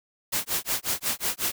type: noise with tremolo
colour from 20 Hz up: white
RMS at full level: -25 dBFS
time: 0.32-1.52 s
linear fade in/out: 10 ms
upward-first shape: sine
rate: 5.5 Hz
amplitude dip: 100%
effects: none